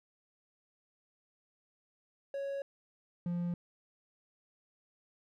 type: tone pair in turn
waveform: triangle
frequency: 554.4 / 174.17 Hz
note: C#5 / F3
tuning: 0 / -4 cents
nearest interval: octave + minor sixth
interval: 2004 cents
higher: first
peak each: -33 / -30 dBFS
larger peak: second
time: 2.34-2.62 / 3.26-3.54 s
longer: neither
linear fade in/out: 2 ms
effects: none